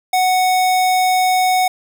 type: tone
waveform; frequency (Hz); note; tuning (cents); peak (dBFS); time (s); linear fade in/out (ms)
square; 740; F#5; 0; -13; 0.13-1.68; 5
effects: 8-bit